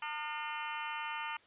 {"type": "harmonic tone with a mistuned harmonic", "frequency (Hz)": 302.7, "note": "D#4", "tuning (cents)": -48, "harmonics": [3, 4, 5, 6, 7, 8, 9, 10], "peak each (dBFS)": [-41, -44, -45, -48, -47, -48, -47, -48], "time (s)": [0.02, 1.37], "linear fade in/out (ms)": 5, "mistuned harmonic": 5, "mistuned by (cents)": -96, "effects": ["white hiss -63 dBFS RMS until 1.46 s", "resampled to 8000 Hz"]}